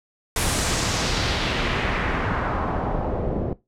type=noise with low-pass filter sweep; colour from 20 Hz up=pink; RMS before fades=-24 dBFS; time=0.36-3.53 s; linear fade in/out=2 ms; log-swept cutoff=11000 to 440 Hz; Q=1.5; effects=noise-tail reverb RT60 0.2 s tail -18 dB re dry